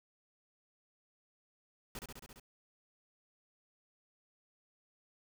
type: noise with echo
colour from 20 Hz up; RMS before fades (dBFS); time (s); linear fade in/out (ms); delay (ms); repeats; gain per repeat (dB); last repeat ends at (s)
pink; -44; 1.95-1.99; 2; 68; 6; -2; 2.398
effects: none